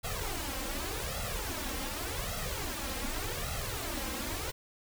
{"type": "noise with flanger", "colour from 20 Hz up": "pink", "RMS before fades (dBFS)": -36, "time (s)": [0.03, 4.52], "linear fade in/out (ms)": 20, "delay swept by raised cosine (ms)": [1.5, 3.8], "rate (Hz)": 0.86, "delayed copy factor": 0.8, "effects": []}